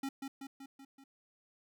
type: tone with echo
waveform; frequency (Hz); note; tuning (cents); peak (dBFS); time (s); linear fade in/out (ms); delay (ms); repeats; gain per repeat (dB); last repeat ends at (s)
square; 272.1; C#4; -32; -36; 0.03-0.09; 5; 190; 5; -4; 1.04
effects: none